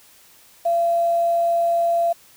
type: tone with quantisation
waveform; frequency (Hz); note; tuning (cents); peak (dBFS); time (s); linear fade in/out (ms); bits
sine; 681; F5; -44; -16; 0.65-2.13; 10; 7
effects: white hiss -51 dBFS RMS until 2.36 s